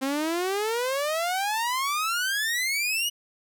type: exponential sweep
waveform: sawtooth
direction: up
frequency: 261.6 to 2948 Hz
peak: -21 dBFS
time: 0.01-3.1 s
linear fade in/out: 20 ms
effects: none